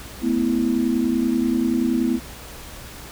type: chord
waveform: sine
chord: A suspended second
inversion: none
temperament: equal with one note detuned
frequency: 220 / 250.4 / 329.6 Hz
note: A3 / B3 / E4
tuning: 0 / +24 / 0 cents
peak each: -24 / -20 / -23 dBFS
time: 0.21-2.2 s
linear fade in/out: 50 ms
effects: added 60 Hz sine -43 dBFS peak until 3.11 s + pink hiss -39 dBFS RMS until 3.11 s